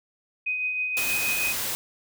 sine tone with tremolo, 2504 Hz, D#7, 10 cents sharp, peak -23 dBFS, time 0.46-1.53 s, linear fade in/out 10 ms, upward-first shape triangle, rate 6.3 Hz, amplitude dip 40%
white noise, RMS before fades -29 dBFS, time 0.97-1.75 s, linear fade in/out 0 ms
effects none

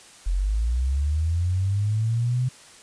sine linear sweep, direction up, 42.14 to 128.6 Hz, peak -20 dBFS, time 0.26-2.49 s, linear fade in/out 10 ms, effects white hiss -48 dBFS RMS until 2.82 s + resampled to 22050 Hz

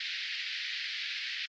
pink band-pass noise, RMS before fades -37 dBFS, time 0-1.46 s, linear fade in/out 5 ms, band 1800 to 4800 Hz, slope 48 dB/octave, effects AAC 48 kbps

